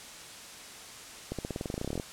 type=accelerating click train; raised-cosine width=2 ms; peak=-20 dBFS; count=18; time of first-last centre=1.32-1.998 s; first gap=67 ms; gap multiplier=0.93; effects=white hiss -46 dBFS RMS until 2.12 s + low-pass 9000 Hz 12 dB/octave